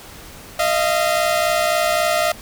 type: tone pair together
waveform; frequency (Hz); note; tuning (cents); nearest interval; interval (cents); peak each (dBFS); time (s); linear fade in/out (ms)
sawtooth; 622.3 / 686; D#5 / F5; 0 / -31; major second; 169; -15; 0.59-2.32; 5
effects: pink hiss -39 dBFS RMS until 2.41 s